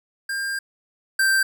square tone pair in turn, 1600 / 1568 Hz, G6 / G6, +35 / 0 cents, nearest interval unison, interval 35 cents, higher first, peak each -25 / -17 dBFS, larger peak second, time 0.29-0.59 / 1.19-1.43 s, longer first, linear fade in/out 5 ms, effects none

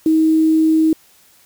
sine tone with quantisation, 317.5 Hz, D#4, 35 cents sharp, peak -10 dBFS, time 0.06-0.93 s, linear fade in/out 2 ms, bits 6, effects white hiss -51 dBFS RMS until 1.45 s

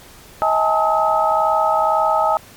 sine tone cluster, 636 / 824 / 886 / 1276 Hz, D#5 / G#5 / A5 / D#6, +38 / -14 / +12 / +43 cents, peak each -19 dBFS, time 0.42-2.37 s, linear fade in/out 0 ms, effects pink hiss -43 dBFS RMS until 2.56 s + MP3 96 kbps

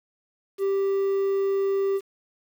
triangle tone with quantisation, 392 Hz, G4, in tune, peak -19 dBFS, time 0.58-2.01 s, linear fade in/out 50 ms, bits 8, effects none

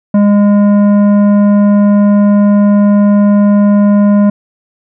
triangle tone with tanh clipping, 204.5 Hz, G#3, 26 cents flat, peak -6 dBFS, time 0.14-4.3 s, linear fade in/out 5 ms, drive 15 dB, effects none

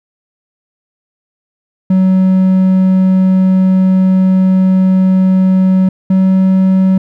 triangle tone pair in turn, 187.5 / 188.91 Hz, F#3 / F#3, +23 / +36 cents, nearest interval unison, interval 13 cents, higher second, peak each -4 dBFS, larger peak neither, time 1.9-5.89 / 6.1-6.98 s, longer first, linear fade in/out 5 ms, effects none

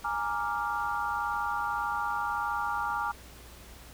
sine chord, Bb dominant seventh, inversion third, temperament equal, 830.6 / 932.3 / 1174.7 / 1396.9 Hz, Ab5 / Bb5 / D6 / F6, 0 / 0 / 0 / 0 cents, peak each -34 dBFS, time 0.04-3.12 s, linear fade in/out 10 ms, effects added 60 Hz sine -51 dBFS peak until 3.93 s + pink hiss -51 dBFS RMS until 3.93 s

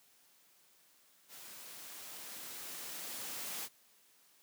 white noise with level ramp, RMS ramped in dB -52 to -41 dBFS, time 1.28-3.69 s, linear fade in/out 50 ms, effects white hiss -67 dBFS RMS until 4.42 s + high-pass 150 Hz 12 dB/octave

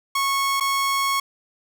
sawtooth tone with dropouts, 1100 Hz, C#6, 14 cents flat, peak -16 dBFS, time 0.15-1.2 s, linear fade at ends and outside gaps 5 ms, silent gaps 0.6-0.607 s, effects none

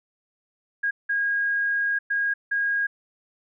sine tone bursts at uneven times, 1634 Hz, G#6, 29 cents flat, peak -21 dBFS, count 4, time 0.83-0.91 / 1.09-1.99 / 2.1-2.34 / 2.51-2.87 s, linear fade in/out 10 ms, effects none

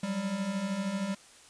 square beating tone pair, 185 / 198 Hz, F#3 / G3, 0 / +18 cents, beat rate 13 Hz, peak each -38 / -32 dBFS, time 0.03-1.15 s, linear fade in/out 5 ms, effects white hiss -55 dBFS RMS until 1.49 s + resampled to 22050 Hz

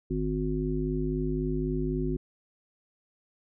harmonic tone, 51.91 Hz, G#1, in tune, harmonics 1 / 3 / 5 / 7, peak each -32 / -32 / -32 / -32 dBFS, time 0.1-2.17 s, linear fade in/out 10 ms, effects none

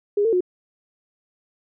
sine tone with pitch steps, 409.6 / 452.5 / 362.4 Hz, G#4 / A4 / F#4, -24 / +48 / -36 cents, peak -16 dBFS, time 0.17-0.407 s, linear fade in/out 5 ms, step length 79 ms, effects none

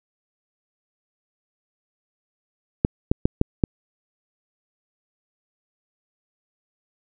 clicks, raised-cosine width 3 ms, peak -3 dBFS, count 5, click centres 2.849 / 3.115 / 3.255 / 3.414 / 3.638 s, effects none

